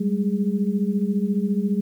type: tone cluster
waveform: sine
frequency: 193.7 / 208.2 / 412 Hz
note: G3 / G#3 / G#4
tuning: -20 / +5 / -14 cents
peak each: -22 / -23 / -31 dBFS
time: 0-1.81 s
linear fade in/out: 10 ms
effects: 9-bit